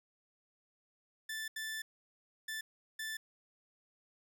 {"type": "tone bursts at uneven times", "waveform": "sawtooth", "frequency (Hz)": 1760, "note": "A6", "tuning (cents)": 0, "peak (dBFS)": -35, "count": 4, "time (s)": [[1.29, 1.48], [1.56, 1.82], [2.48, 2.61], [2.99, 3.17]], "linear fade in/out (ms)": 5, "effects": []}